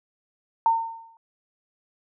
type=tone with exponential decay; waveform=sine; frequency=910 Hz; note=A#5; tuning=42 cents flat; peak=-14 dBFS; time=0.66-1.17 s; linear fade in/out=1 ms; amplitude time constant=110 ms; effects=none